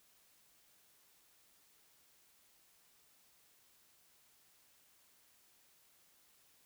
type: silence
effects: white hiss -69 dBFS RMS until 6.65 s